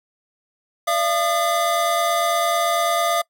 square tone cluster, 590 / 679 / 1219 Hz, D5 / F5 / D#6, +8 / -49 / -36 cents, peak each -29 / -21 / -23 dBFS, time 0.87-3.22 s, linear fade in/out 10 ms, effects noise-tail reverb RT60 0.1 s tail -23 dB re dry

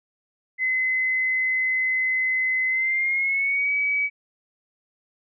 sine tone with pitch glide, 2040 to 2277 Hz, C7 to C#7, -44 to +46 cents, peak -20 dBFS, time 0.58-4.1 s, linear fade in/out 50 ms, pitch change +190 cents, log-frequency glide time 2.68-3.72 s, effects none

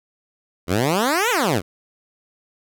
10% pulse exponential two-way sweep, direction up then down, 80.7 to 514 to 80.7 Hz, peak -9 dBFS, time 0.67-1.62 s, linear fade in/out 50 ms, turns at 1.3 s, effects none

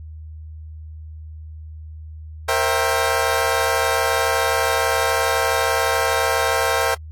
20% pulse chord, C dominant seventh, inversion third, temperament equal with one note detuned, 466.2 / 533.3 / 659.3 / 784 Hz, Bb4 / C5 / E5 / G5, 0 / +33 / 0 / 0 cents, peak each -18 dBFS, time 2.48-6.95 s, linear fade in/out 10 ms, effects added 78 Hz sine -33 dBFS peak until 7.11 s + AAC 64 kbps

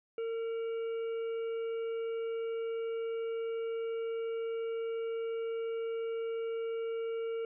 harmonic tone with a mistuned harmonic, 455.7 Hz, A#4, 39 cents flat, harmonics 1 / 3 / 5 / 6, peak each -33 / -51 / -55 / -57 dBFS, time 0.18-7.45 s, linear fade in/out 2 ms, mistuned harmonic 6, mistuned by +57 cents, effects none

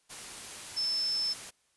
sine tone in noise, 5274 Hz, E8, in tune, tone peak -28 dBFS, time 0.76-1.34 s, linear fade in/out 20 ms, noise white, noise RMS -43 dBFS, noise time 0.09-1.51 s, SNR +12 dB, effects white hiss -71 dBFS RMS until 1.76 s + resampled to 24000 Hz

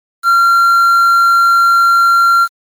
triangle tone with quantisation, 1376 Hz, F6, 26 cents flat, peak -4 dBFS, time 0.23-2.48 s, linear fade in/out 50 ms, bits 5, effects MP3 96 kbps

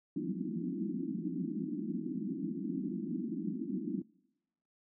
pink band-pass noise, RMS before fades -37 dBFS, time 0.16-4.02 s, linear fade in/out 5 ms, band 170 to 340 Hz, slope 96 dB/octave, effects noise-tail reverb RT60 1.0 s tail -26 dB re dry

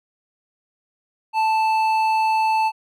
sine tone with hard clipping, 880 Hz, A5, in tune, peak -18 dBFS, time 1.33-2.72 s, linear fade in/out 50 ms, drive 8 dB, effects none

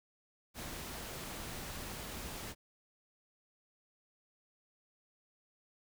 pink noise, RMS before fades -44 dBFS, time 0.54-2.55 s, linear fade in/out 50 ms, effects none

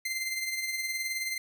sawtooth tone with tremolo, 2082 Hz, C7, 9 cents flat, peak -25 dBFS, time 0.05-1.38 s, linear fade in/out 5 ms, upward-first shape triangle, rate 19 Hz, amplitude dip 55%, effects none

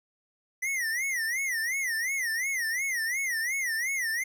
square tone with vibrato, 1975.5 Hz, B6, in tune, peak -28 dBFS, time 0.62-4.24 s, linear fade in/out 10 ms, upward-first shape sine, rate 2.8 Hz, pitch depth 190 cents each way, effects none

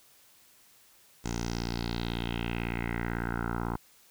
10% pulse tone with low-pass filter sweep, 58.1 Hz, A#1, 5 cents flat, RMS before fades -33 dBFS, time 1.24-3.77 s, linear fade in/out 10 ms, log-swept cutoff 6900 to 1100 Hz, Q 3.9, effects white hiss -60 dBFS RMS until 4.1 s

